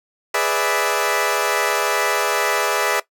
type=chord; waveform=15% pulse; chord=E dominant seventh; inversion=first; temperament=equal; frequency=415.3 / 493.9 / 587.3 / 659.3 Hz; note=G#4 / B4 / D5 / E5; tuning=0 / 0 / 0 / 0 cents; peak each=-17 dBFS; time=0.34-3 s; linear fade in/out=5 ms; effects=noise-tail reverb RT60 0.1 s tail -17 dB re dry